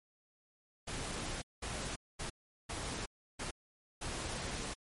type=noise bursts at uneven times; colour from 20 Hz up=pink; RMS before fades=-40 dBFS; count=6; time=0.87-1.42 / 1.62-1.96 / 2.19-2.3 / 2.69-3.06 / 3.39-3.51 / 4.01-4.74 s; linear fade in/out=10 ms; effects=MP3 48 kbps